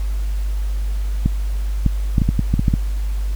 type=clicks; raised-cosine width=5 ms; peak=-3 dBFS; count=10; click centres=1.26 / 1.863 / 2.182 / 2.218 / 2.29 / 2.393 / 2.54 / 2.594 / 2.682 / 2.739 s; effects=added 50 Hz sine -18 dBFS peak until 3.35 s + pink hiss -42 dBFS RMS until 3.35 s